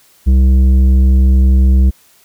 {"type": "tone with tanh clipping", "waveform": "sine", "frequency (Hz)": 65.2, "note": "C2", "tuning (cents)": -5, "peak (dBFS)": -7, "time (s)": [0.26, 1.91], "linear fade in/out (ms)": 20, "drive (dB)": 9, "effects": ["white hiss -49 dBFS RMS until 2.24 s"]}